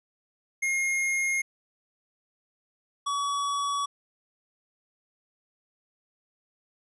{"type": "tone pair in turn", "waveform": "square", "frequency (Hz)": [2141, 1134.2], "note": ["C7", "C#6"], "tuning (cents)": [39, 39], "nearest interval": "major seventh", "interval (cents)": 1100, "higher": "first", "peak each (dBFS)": [-25, -27], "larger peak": "first", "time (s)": [[0.62, 1.42], [3.06, 3.86]], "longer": "neither", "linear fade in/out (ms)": 10, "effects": ["resampled to 24000 Hz"]}